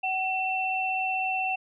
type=tone pair together; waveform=sine; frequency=755.4 / 2692 Hz; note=F#5 / E7; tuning=+36 / +36 cents; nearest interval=octave + minor seventh; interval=2200 cents; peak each=-28 dBFS; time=0.03-1.56 s; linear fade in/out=10 ms; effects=none